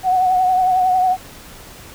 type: tone with vibrato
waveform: sine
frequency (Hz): 740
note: F#5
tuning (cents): 0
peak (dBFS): -12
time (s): 0.03-1.17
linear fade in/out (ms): 50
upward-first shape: triangle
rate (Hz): 11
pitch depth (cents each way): 43
effects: pink hiss -39 dBFS RMS until 1.94 s